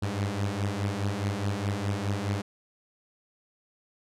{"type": "beating tone pair", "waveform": "sawtooth", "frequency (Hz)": [98, 102.8], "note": ["G2", "G#2"], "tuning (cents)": [0, -17], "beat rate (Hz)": 4.8, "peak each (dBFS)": [-27, -26], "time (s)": [0.02, 2.42], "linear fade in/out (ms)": 10, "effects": ["low-pass 9000 Hz 12 dB/octave"]}